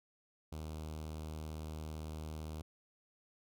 sawtooth tone with notch filter, 77.78 Hz, D#2, in tune, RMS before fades -44 dBFS, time 0.52-2.62 s, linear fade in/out 5 ms, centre 1800 Hz, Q 1.3, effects none

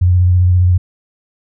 sine tone with vibrato, 89.9 Hz, F#2, 49 cents flat, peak -7 dBFS, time 0.01-0.78 s, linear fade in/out 10 ms, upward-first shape sine, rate 15 Hz, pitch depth 29 cents each way, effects none

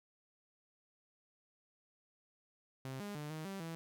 sawtooth tone with pitch steps, 132.2 / 204.4 / 149.1 / 156.7 / 194.8 / 164.5 Hz, C3 / G#3 / D3 / D#3 / G3 / E3, +18 / -27 / +27 / +13 / -11 / -3 cents, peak -38 dBFS, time 2.85-3.75 s, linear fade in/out 0 ms, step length 150 ms, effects none

